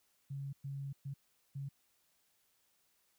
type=tone bursts at uneven times; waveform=sine; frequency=138.59 Hz; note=C#3; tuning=in tune; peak=-39 dBFS; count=4; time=0.3-0.53 / 0.64-0.93 / 1.05-1.14 / 1.55-1.69 s; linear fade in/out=10 ms; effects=white hiss -75 dBFS RMS until 3.18 s